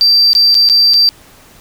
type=tone with dropouts; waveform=sine; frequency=4687 Hz; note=D8; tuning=4 cents flat; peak=-4 dBFS; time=0.01-1.09 s; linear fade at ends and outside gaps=0 ms; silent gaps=0.332-0.351 / 0.544-0.551 / 0.689-0.698 / 0.936-0.941 s; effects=tanh soft clip ceiling -2 dBFS + pink hiss -42 dBFS RMS until 1.6 s